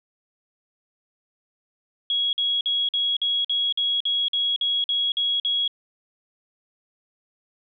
sine tone bursts, 3322 Hz, G#7, in tune, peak -20 dBFS, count 13, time 2.1-5.678 s, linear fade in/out 2 ms, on 230 ms, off 49 ms, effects none

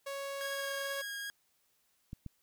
sawtooth tone, 554.4 Hz, C#5, in tune, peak -34 dBFS, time 0.06-1.02 s, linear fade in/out 10 ms
sawtooth tone with vibrato, 1641 Hz, G#6, 21 cents flat, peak -35 dBFS, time 0.41-1.3 s, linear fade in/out 0 ms, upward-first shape sine, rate 2.3 Hz, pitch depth 10 cents each way
clicks, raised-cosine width 5 ms, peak -30 dBFS, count 2, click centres 2.131 / 2.263 s
effects white hiss -74 dBFS RMS until 2.42 s

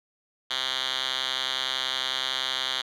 5% pulse tone with band-pass filter, 130.81 Hz, C3, in tune, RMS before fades -29 dBFS, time 0.5-2.82 s, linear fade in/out 10 ms, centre 3200 Hz, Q 3.9, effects none

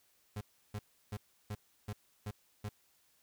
35% pulse tone bursts, 103.9 Hz, G#2, 1 cent sharp, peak -36 dBFS, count 7, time 0.36-2.69 s, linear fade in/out 5 ms, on 50 ms, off 330 ms, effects white hiss -71 dBFS RMS until 3.22 s

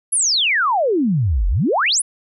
sine exponential two-way sweep, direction down then up, 11175 to 41.2 to 11175 Hz, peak -14 dBFS, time 0.12-2.02 s, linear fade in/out 10 ms, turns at 1.48 s, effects none

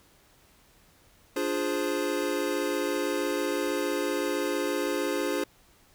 square chord, D half-diminished seventh, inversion none, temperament equal, 293.7 / 349.2 / 415.3 / 523.3 Hz, D4 / F4 / Ab4 / C5, 0 / 0 / 0 / 0 cents, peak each -33 dBFS, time 1.36-5.44 s, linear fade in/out 5 ms, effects pink hiss -60 dBFS RMS until 5.94 s

